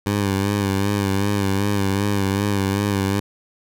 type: tone with vibrato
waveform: 15% pulse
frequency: 99.6 Hz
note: G2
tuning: 28 cents sharp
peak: -12 dBFS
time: 0.06-3.2 s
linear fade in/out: 5 ms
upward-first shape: sine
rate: 2.6 Hz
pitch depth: 51 cents each way
effects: none